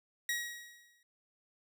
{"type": "tone with exponential decay", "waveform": "sawtooth", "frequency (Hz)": 1902, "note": "A#6", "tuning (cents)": 34, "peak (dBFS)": -27, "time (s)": [0.29, 1.03], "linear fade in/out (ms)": 2, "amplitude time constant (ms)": 160, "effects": []}